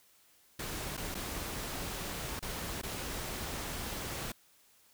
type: noise with dropouts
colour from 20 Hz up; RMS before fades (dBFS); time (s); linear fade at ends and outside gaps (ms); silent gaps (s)
pink; -39; 0.59-4.32; 5; 0.969-0.975 / 1.145-1.15 / 2.394-2.425 / 2.816-2.832
effects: white hiss -65 dBFS RMS until 4.93 s